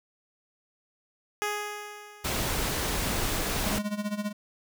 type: tone with exponential decay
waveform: 10% pulse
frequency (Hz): 416.2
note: G#4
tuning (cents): +4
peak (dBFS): -18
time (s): 1.42-2.85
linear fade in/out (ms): 0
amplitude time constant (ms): 310
type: noise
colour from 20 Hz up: pink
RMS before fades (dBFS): -29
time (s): 2.24-3.79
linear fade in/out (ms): 10
type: tone with tremolo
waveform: square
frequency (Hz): 207.7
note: G#3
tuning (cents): 0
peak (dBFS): -27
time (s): 3.65-4.33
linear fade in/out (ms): 20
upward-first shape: sine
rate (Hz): 15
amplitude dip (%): 80
effects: none